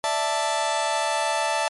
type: chord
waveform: sawtooth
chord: D suspended second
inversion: none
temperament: just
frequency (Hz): 587.3 / 660.7 / 881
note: D5 / E5 / A5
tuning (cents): 0 / +4 / +2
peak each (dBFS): -25 / -23 / -20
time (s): 0.04-1.68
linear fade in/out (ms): 0
effects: MP3 48 kbps